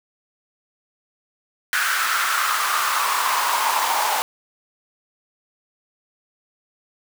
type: noise with high-pass filter sweep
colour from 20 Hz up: pink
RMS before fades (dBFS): -21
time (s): 1.73-4.22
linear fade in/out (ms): 0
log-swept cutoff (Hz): 1500 to 840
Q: 4.7
effects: none